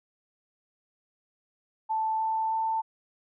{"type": "tone with pitch steps", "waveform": "sine", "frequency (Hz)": [880, 885.1, 890.2], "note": ["A5", "A5", "A5"], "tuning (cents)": [0, 10, 20], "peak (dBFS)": -25, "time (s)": [1.89, 2.82], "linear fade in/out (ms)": 20, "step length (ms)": 310, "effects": []}